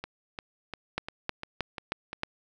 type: two click trains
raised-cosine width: 0.3 ms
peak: -13 / -20 dBFS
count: 5 / 7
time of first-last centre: 0.98-2.234 / 0.04-2.131 s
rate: 3.19 / 2.87 Hz
effects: none